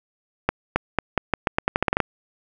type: accelerating click train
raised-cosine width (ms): 0.5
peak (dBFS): -3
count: 14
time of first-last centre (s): 0.49-2.003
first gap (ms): 270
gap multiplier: 0.84
effects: none